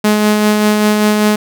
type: tone with tremolo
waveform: sawtooth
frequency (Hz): 211.2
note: G#3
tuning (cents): +29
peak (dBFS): -4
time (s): 0.04-1.36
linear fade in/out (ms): 5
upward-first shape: sine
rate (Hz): 5.1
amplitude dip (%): 30
effects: none